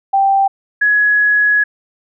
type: tone pair in turn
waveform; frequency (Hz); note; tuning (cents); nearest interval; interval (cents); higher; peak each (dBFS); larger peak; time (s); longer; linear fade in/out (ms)
sine; 784 / 1680.1; G5 / G#6; 0 / +20; octave + minor second; 1320; second; -9; neither; 0.13-0.48 / 0.81-1.64; second; 10
effects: none